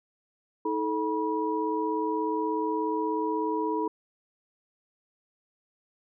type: tone cluster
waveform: sine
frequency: 317.6 / 434.2 / 968 Hz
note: D#4 / A4 / B5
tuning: +36 / -23 / -35 cents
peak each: -30 dBFS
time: 0.65-3.88 s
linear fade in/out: 5 ms
effects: none